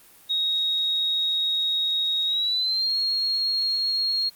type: tone with pitch glide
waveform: sine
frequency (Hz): 3767 to 4277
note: A#7 to C8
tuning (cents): +17 to +37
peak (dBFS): -21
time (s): 0.29-4.3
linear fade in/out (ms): 20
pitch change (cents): +220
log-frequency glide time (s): 2.26-2.94
effects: white hiss -52 dBFS RMS until 4.35 s + Opus 32 kbps